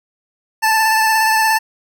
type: tone with vibrato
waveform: 25% pulse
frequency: 880 Hz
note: A5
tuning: in tune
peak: -8 dBFS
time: 0.62-1.59 s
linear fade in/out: 20 ms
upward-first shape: sine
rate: 17 Hz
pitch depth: 22 cents each way
effects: none